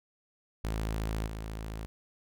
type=tone with level steps; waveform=sawtooth; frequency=54.2 Hz; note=A1; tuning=25 cents flat; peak=-27 / -33 dBFS; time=0.64-1.86 s; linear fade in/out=0 ms; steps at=1.26 s; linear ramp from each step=5 ms; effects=none